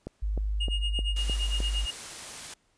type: click train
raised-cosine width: 2 ms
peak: -22 dBFS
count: 6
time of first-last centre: 0.07-1.604 s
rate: 3.26 Hz
type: tone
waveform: sine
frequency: 51.5 Hz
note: G#1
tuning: 14 cents flat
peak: -26 dBFS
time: 0.22-1.86 s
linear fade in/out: 10 ms
type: tone with tremolo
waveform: triangle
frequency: 2853 Hz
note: F7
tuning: 36 cents sharp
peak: -27 dBFS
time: 0.6-1.91 s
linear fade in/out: 10 ms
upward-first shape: sine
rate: 8.7 Hz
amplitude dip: 90%
type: noise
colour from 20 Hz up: white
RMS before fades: -40 dBFS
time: 1.16-2.54 s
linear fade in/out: 5 ms
effects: pink hiss -69 dBFS RMS until 2.77 s + resampled to 22050 Hz